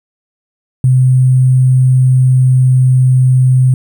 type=tone with sample-and-hold; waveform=sine; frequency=128.6 Hz; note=C3; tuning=30 cents flat; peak=-5 dBFS; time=0.84-3.74 s; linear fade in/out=2 ms; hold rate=8820 Hz; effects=none